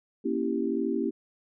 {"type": "chord", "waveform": "sine", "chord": "A# diminished seventh", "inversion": "none", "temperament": "equal with one note detuned", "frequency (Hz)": [235.9, 277.2, 329.6, 392], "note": ["A#3", "C#4", "E4", "G4"], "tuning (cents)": [21, 0, 0, 0], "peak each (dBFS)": -31, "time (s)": [0.24, 1.11], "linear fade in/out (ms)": 20, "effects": []}